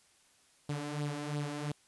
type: tone with flanger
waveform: sawtooth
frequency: 146.83 Hz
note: D3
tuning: in tune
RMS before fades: -37 dBFS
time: 0.69-1.72 s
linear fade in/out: 5 ms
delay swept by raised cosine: 0.22 to 3.92 ms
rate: 2.9 Hz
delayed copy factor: +0.6
effects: white hiss -66 dBFS RMS until 1.87 s + resampled to 24000 Hz